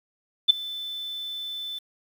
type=tone with ADSR envelope; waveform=sine; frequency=3520 Hz; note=A7; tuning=in tune; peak=-9 dBFS; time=0.48-1.79 s; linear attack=21 ms; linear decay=10 ms; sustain=-22 dB; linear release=10 ms; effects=8-bit